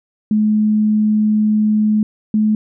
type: tone pair in turn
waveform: sine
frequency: 213.4 / 214.5 Hz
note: G#3 / A3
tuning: +47 / -44 cents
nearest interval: unison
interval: 9 cents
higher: second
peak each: -11 dBFS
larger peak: neither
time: 0.31-2.03 / 2.34-2.55 s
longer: first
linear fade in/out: 2 ms
effects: none